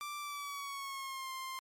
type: tone with pitch glide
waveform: sawtooth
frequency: 1174.7 to 1052.6 Hz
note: D6 to C6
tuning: 0 to +10 cents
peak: -36 dBFS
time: 0.01-1.59 s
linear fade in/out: 0 ms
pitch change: -190 cents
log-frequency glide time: 0.19-1.31 s
effects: MP3 64 kbps